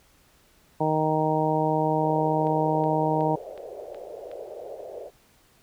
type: harmonic tone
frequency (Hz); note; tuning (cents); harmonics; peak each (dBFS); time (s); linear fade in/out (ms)
155.8; D#3; +3; 1 / 2 / 3 / 4 / 5 / 6; -28 / -28 / -28 / -28 / -28 / -28; 0.8-3.36; 10
type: band-pass noise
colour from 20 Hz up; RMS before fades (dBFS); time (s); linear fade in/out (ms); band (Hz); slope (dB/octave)
white; -39; 2-5.11; 50; 400 to 650; 48
type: click train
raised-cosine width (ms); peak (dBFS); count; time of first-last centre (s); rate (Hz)
0.3; -31; 6; 2.47-4.315; 2.71
effects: pink hiss -60 dBFS RMS until 5.62 s